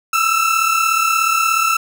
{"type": "tone pair together", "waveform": "30% pulse", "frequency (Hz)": [1309, 1345.8], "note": ["E6", "E6"], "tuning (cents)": [-13, 35], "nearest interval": "unison", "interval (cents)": 48, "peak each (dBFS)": -14, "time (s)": [0.13, 1.77], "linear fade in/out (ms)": 5, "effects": []}